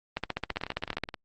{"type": "two click trains", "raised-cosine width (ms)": 0.3, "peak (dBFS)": [-13, -20], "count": [14, 12], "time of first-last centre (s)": [[0.17, 1.037], [0.56, 1.142]], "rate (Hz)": [15, 18.9], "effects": ["Opus 24 kbps"]}